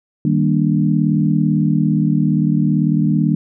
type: chord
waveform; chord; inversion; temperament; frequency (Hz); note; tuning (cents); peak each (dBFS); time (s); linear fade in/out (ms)
sine; Eb major seventh; none; equal with one note detuned; 155.56 / 196 / 233.8 / 293.7; Eb3 / G3 / Bb3 / D4; 0 / 0 / +5 / 0; -16 / -18 / -19 / -20; 0.25-3.35; 2
effects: none